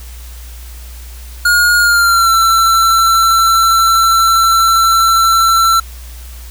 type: tone with pitch glide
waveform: square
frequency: 1432 to 1343.8 Hz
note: F6 to E6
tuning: +43 to +33 cents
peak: -8 dBFS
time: 1.45-5.8 s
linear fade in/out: 5 ms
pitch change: -110 cents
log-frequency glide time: 1.78-2.34 s
effects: added 60 Hz sine -28 dBFS peak until 6.5 s + white hiss -38 dBFS RMS until 6.5 s